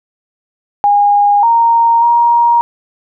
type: tone with pitch steps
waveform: sine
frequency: 817 / 928 / 943 Hz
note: G#5 / A#5 / A#5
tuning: -29 / -8 / +20 cents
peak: -6 dBFS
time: 0.84-2.61 s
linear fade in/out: 0 ms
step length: 590 ms
effects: none